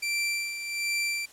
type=tone with tremolo; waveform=sawtooth; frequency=2349 Hz; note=D7; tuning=in tune; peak=-22 dBFS; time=0.02-1.26 s; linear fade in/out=10 ms; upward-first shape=sine; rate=1.3 Hz; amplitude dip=60%; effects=white hiss -53 dBFS RMS until 1.32 s + low-pass 11000 Hz 12 dB/octave